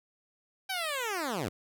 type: linear sweep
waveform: 10% pulse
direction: down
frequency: 784 to 77.78 Hz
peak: -23 dBFS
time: 0.69-1.49 s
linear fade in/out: 10 ms
effects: none